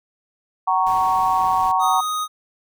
sine chord, F# major, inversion none, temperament equal with one note detuned, 754.7 / 932.3 / 1108.7 Hz, F#5 / A#5 / C#6, +34 / 0 / 0 cents, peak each -20 dBFS, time 0.67-2.01 s, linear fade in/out 10 ms
pink noise, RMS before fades -38 dBFS, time 0.86-1.72 s, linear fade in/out 10 ms
square tone, 1247 Hz, D#6, 3 cents sharp, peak -22 dBFS, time 1.79-2.28 s, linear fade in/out 50 ms
effects none

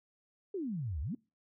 sine exponential two-way sweep, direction down then up, 419.3 to 65.41 to 282.5 Hz, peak -34 dBFS, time 0.54-1.15 s, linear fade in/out 5 ms, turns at 1.01 s, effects noise-tail reverb RT60 0.3 s tail -25 dB re dry

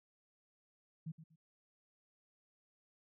sine tone with echo, 160 Hz, D#3, 49 cents sharp, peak -40 dBFS, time 1.06-1.12 s, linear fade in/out 10 ms, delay 120 ms, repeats 2, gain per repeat -12 dB, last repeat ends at 1.36 s, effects none

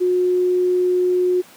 sine tone, 362.1 Hz, F#4, 37 cents flat, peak -14 dBFS, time 0-1.42 s, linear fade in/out 20 ms, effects pink hiss -45 dBFS RMS until 1.56 s + high-pass 200 Hz 12 dB/octave

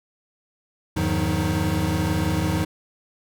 square tone cluster, 82.8 / 101 / 154.9 / 180.9 / 314.3 Hz, E2 / G#2 / D#3 / F#3 / D#4, +8 / -48 / -7 / -39 / +18 cents, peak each -28 dBFS, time 0.96-2.65 s, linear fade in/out 10 ms, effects none

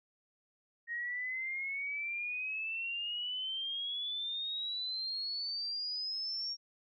sine exponential sweep, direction up, 1864.7 to 5588 Hz, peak -35 dBFS, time 0.87-6.57 s, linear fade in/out 50 ms, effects none

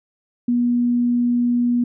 sine tone, 241.7 Hz, B3, 37 cents flat, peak -15 dBFS, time 0.48-1.84 s, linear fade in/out 5 ms, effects none

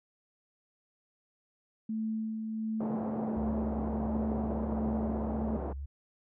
sine tone with tremolo, 220 Hz, A3, in tune, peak -30 dBFS, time 1.89-5.57 s, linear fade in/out 5 ms, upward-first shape sine, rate 1.4 Hz, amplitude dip 35%
white band-pass noise, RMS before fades -38 dBFS, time 2.8-5.73 s, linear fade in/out 5 ms, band 100 to 750 Hz, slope 24 dB/octave
sine tone with vibrato, 69.2 Hz, C#2, 2 cents flat, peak -36 dBFS, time 3.36-5.86 s, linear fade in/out 10 ms, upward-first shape sine, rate 7 Hz, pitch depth 39 cents each way
effects none

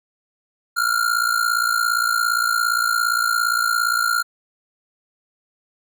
square ring-modulated tone, 1400 Hz, F6, 4 cents sharp, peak -15 dBFS, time 0.76-4.23 s, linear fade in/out 20 ms, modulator 28.7 Hz, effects none

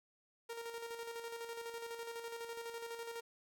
sawtooth tone with tremolo, 464.4 Hz, A#4, 7 cents flat, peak -38 dBFS, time 0.49-3.21 s, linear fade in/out 10 ms, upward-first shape square, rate 12 Hz, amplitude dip 45%, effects none

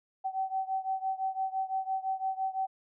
sine beating tone pair, 763 / 768.9 Hz, G5 / G5, -47 / -34 cents, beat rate 5.9 Hz, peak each -32 / -34 dBFS, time 0.24-2.67 s, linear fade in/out 20 ms, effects none

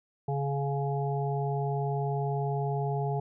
harmonic tone, 140 Hz, C#3, 18 cents sharp, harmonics 1 / 3 / 5 / 6, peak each -29 / -34 / -36 / -37 dBFS, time 0.28-3.2 s, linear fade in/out 5 ms, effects none

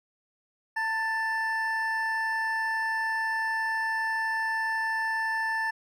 triangle tone pair together, 897 / 1763.2 Hz, A5 / A6, +33 / +3 cents, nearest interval octave, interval 1170 cents, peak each -29 / -26 dBFS, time 0.76-5.71 s, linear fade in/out 10 ms, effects none

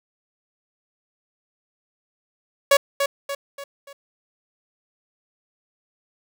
sawtooth tone with echo, 560 Hz, C#5, 18 cents sharp, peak -8 dBFS, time 2.71-2.77 s, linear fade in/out 5 ms, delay 290 ms, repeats 4, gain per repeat -7 dB, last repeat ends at 3.93 s, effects none

